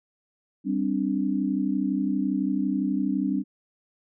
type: chord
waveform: sine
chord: G suspended fourth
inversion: none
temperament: equal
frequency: 196 / 261.6 / 293.7 Hz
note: G3 / C4 / D4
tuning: 0 / 0 / 0 cents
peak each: -27 dBFS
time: 0.64-3.44 s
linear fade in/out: 50 ms
effects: none